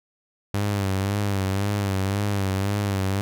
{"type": "tone with vibrato", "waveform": "sawtooth", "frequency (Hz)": 99.1, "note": "G2", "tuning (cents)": 19, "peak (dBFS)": -18, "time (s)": [0.54, 3.21], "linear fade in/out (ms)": 0, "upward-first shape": "sine", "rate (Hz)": 1.9, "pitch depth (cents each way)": 64, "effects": []}